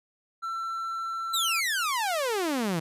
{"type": "tone", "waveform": "triangle", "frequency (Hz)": 1343, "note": "E6", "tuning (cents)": 32, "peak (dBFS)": -28, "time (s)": [0.42, 1.61], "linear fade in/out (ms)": 20}
{"type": "exponential sweep", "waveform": "sawtooth", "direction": "down", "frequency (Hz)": [4082, 155.56], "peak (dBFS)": -22, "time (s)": [1.33, 2.8], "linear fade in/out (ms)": 10}
{"effects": ["resampled to 32000 Hz"]}